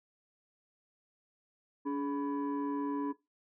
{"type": "tone with frequency modulation", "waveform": "sine", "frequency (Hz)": 285.4, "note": "D4", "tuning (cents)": -49, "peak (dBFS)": -30, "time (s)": [1.85, 3.13], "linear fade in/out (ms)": 20, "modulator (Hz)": 706, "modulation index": 0.66, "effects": ["noise-tail reverb RT60 0.2 s tail -17 dB re dry", "tanh soft clip ceiling -26 dBFS"]}